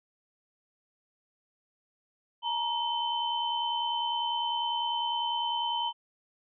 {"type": "tone cluster", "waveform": "sine", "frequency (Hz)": [873, 943, 3064], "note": ["A5", "A#5", "G7"], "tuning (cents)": [-14, 20, -40], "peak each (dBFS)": [-38, -30, -32], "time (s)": [2.42, 5.93], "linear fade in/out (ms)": 50, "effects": []}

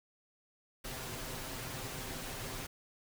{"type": "noise with comb filter", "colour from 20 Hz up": "pink", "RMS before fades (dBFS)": -42, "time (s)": [0.84, 2.67], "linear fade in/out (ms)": 10, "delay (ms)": 7.7, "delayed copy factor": 0.55, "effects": []}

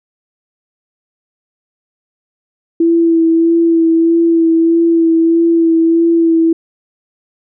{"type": "tone with vibrato", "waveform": "sine", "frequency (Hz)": 331.3, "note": "E4", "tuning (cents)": 9, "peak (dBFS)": -7, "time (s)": [2.8, 6.53], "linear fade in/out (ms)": 5, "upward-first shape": "sine", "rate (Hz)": 1.6, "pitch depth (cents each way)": 21, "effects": []}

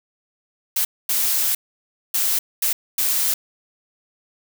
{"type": "noise bursts at uneven times", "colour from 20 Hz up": "blue", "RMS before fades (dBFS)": -20, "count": 5, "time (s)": [[0.76, 0.85], [1.09, 1.55], [2.14, 2.39], [2.62, 2.73], [2.98, 3.34]], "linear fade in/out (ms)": 5, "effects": []}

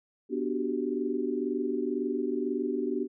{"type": "chord", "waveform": "sine", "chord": "G major seventh", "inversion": "first", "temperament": "equal", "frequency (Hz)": [246.9, 293.7, 370, 392], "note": ["B3", "D4", "F#4", "G4"], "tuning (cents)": [0, 0, 0, 0], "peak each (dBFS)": -33, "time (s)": [0.29, 3.08], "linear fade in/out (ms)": 50, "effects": []}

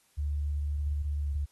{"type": "tone with pitch glide", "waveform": "sine", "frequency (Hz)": [73, 72.08], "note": ["D2", "D2"], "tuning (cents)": [-10, -32], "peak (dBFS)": -28, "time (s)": [0.17, 1.46], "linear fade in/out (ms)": 20, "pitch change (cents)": -22, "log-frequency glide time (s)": [1.18, 1.29], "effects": ["white hiss -67 dBFS RMS until 1.51 s", "AAC 32 kbps"]}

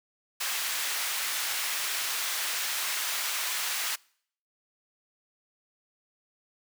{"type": "high-pass noise", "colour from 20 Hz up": "pink", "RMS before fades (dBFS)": -31, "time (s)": [0.4, 3.96], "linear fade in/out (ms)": 10, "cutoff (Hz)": 1500, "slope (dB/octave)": 12, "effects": ["noise-tail reverb RT60 0.6 s tail -25 dB re dry"]}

